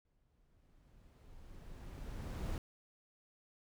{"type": "noise with exponential growth", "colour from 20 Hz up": "brown", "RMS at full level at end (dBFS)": -37, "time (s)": [0.05, 2.58], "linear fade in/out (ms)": 1, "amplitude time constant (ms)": 550, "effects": []}